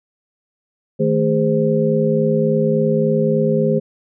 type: tone cluster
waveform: sine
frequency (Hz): 157.1 / 220.6 / 409.4 / 519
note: D#3 / A3 / G#4 / C5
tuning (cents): +17 / +5 / -25 / -14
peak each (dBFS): -19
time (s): 0.99-3.8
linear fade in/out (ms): 20
effects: none